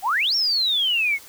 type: exponential two-way sweep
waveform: sine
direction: up then down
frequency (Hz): 705 to 5588 to 2131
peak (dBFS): -18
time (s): 0.02-1.19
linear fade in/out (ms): 50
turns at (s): 0.35
effects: white hiss -45 dBFS RMS until 1.28 s